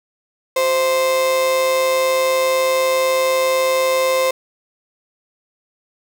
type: tone with amplitude modulation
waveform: 35% pulse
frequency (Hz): 522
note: C5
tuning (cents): -4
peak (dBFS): -11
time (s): 0.56-4.31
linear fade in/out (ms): 5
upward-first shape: sine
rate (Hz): 156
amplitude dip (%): 40
effects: none